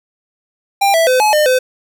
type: tone with pitch steps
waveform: square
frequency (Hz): 795 / 658 / 510 / 851 / 605 / 511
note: G5 / E5 / C5 / G#5 / D#5 / C5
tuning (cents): +24 / -3 / -44 / +42 / -49 / -41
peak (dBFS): -10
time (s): 0.81-1.59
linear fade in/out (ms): 10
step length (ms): 130
effects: none